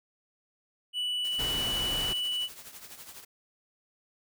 triangle tone, 2960 Hz, F#7, in tune, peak -27 dBFS, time 0.93-2.49 s, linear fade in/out 50 ms
white noise with tremolo, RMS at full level -44 dBFS, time 1.24-3.25 s, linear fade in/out 10 ms, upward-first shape triangle, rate 12 Hz, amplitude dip 70%
pink noise, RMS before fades -36 dBFS, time 1.38-2.14 s, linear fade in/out 20 ms
effects none

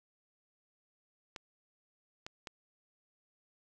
clicks, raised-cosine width 0.2 ms, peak -25 dBFS, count 3, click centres 1.362 / 2.265 / 2.472 s, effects none

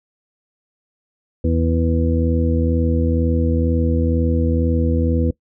harmonic tone, 82.1 Hz, E2, 6 cents flat, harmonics 1 / 2 / 3 / 4 / 6, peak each -17 / -25 / -21 / -25 / -24 dBFS, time 1.44-5.31 s, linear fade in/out 5 ms, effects noise-tail reverb RT60 0.1 s tail -21 dB re dry

